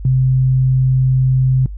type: tone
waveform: sine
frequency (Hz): 130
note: C3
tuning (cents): -11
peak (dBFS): -10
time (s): 0.05-1.66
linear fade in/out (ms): 2
effects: noise-tail reverb RT60 0.1 s tail -22 dB re dry + added 50 Hz sine -25 dBFS peak until 1.77 s